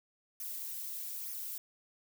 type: noise with flanger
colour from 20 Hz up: violet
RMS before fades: -41 dBFS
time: 0.4-1.58 s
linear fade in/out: 2 ms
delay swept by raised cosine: 0.24 to 5.84 ms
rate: 1.1 Hz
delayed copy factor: -0.65
effects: none